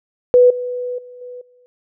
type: tone with level steps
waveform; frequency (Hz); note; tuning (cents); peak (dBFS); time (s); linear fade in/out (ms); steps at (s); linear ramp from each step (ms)
sine; 494.5; B4; +2; -6 / -21 / -35 / -30 / -49; 0.34-1.66; 0; 0.5 / 0.98 / 1.21 / 1.41; 5
effects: none